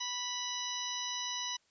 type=harmonic tone with a mistuned harmonic; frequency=985 Hz; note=B5; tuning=5 cents flat; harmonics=1 / 2 / 3 / 4 / 5 / 6; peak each=-43 / -46 / -41 / -41 / -44 / -41 dBFS; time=0-1.57 s; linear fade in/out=10 ms; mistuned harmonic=5; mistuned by=+53 cents; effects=white hiss -71 dBFS RMS until 1.7 s + resampled to 16000 Hz